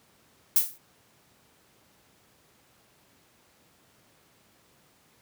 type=noise with exponential decay; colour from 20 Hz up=violet; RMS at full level=-17 dBFS; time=0.56-0.78 s; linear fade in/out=2 ms; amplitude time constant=47 ms; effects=pink hiss -62 dBFS RMS until 5.21 s + high-pass 100 Hz 12 dB/octave